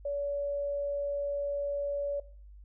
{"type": "tone", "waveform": "sine", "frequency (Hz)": 570, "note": "C#5", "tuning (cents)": 48, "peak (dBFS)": -30, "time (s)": [0.05, 2.2], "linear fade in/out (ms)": 5, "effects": ["noise-tail reverb RT60 0.5 s tail -19 dB re dry", "added 50 Hz sine -48 dBFS peak until 2.64 s"]}